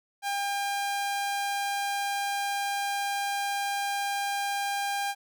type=tone; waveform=sawtooth; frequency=802 Hz; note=G5; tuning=39 cents sharp; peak=-24 dBFS; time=0.22-5.15 s; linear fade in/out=50 ms; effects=none